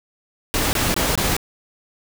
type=noise bursts; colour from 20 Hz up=pink; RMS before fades=-20 dBFS; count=4; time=0.54-1.366 s; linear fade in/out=0 ms; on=190 ms; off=22 ms; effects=none

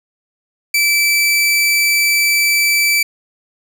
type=tone; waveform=sawtooth; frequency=2320 Hz; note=D7; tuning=22 cents flat; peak=-8 dBFS; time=0.74-3.03 s; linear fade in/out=5 ms; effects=none

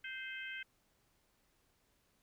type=harmonic tone with a mistuned harmonic; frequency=521 Hz; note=C5; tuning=7 cents flat; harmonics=3 / 4 / 5 / 6; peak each=-45 / -47 / -49 / -51 dBFS; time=0.04-0.63 s; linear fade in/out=5 ms; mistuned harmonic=5; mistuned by=-17 cents; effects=pink hiss -75 dBFS RMS until 2.22 s

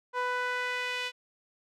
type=tone with band-pass filter sweep; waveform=sawtooth; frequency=496.6 Hz; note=B4; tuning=9 cents sharp; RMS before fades=-32 dBFS; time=0.13-1.12 s; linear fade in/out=50 ms; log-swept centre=1100 to 2900 Hz; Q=1.8; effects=none

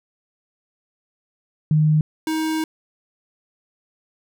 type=tone pair in turn; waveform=sine / square; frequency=153.8 / 316.1 Hz; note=D#3 / D#4; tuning=-20 / +27 cents; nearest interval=octave; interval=1247 cents; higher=second; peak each=-13 / -21 dBFS; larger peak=first; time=1.71-2.01 / 2.27-2.64 s; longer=second; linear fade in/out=2 ms; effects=none

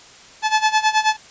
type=tone with tremolo; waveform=sawtooth; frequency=865 Hz; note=A5; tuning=30 cents flat; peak=-8 dBFS; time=0.42-1.17 s; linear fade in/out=50 ms; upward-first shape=sine; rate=9.4 Hz; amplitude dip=85%; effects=white hiss -44 dBFS RMS until 1.3 s + resampled to 16000 Hz

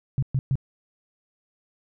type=tone bursts; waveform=sine; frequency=133.5 Hz; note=C3; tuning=35 cents sharp; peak=-19 dBFS; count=3; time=0.18-0.555 s; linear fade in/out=0 ms; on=45 ms; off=120 ms; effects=none

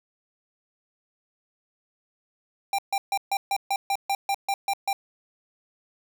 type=tone bursts; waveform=square; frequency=792 Hz; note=G5; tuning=18 cents sharp; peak=-23 dBFS; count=12; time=2.73-4.93 s; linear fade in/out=2 ms; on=55 ms; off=140 ms; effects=none

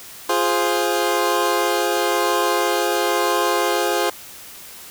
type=chord; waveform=20% pulse; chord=F minor; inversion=none; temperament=equal; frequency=349.2 / 415.3 / 523.3 Hz; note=F4 / Ab4 / C5; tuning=0 / 0 / 0 cents; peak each=-17 dBFS; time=0.29-4.1 s; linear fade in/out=5 ms; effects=white hiss -39 dBFS RMS until 4.9 s

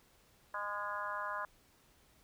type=harmonic tone with a mistuned harmonic; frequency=204.8 Hz; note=G#3; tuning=24 cents flat; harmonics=3 / 4 / 5 / 6 / 7 / 8; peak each=-46 / -50 / -40 / -44 / -44 / -45 dBFS; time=0.54-1.45 s; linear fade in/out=2 ms; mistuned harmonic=8; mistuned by=+25 cents; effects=pink hiss -67 dBFS RMS until 2.23 s

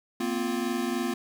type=chord; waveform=square; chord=Bb suspended second; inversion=none; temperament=equal with one note detuned; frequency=233.1 / 256.5 / 349.2 Hz; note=Bb3 / C4 / F4; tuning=0 / -34 / 0 cents; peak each=-32 dBFS; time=0.2-1.14 s; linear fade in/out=5 ms; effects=10-bit

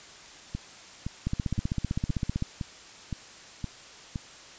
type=two click trains; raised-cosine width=5 ms; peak=-19 / -15 dBFS; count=8 / 19; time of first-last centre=0.55-4.158 / 1.27-2.424 s; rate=1.94 / 15.6 Hz; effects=white hiss -48 dBFS RMS until 4.58 s + resampled to 16000 Hz

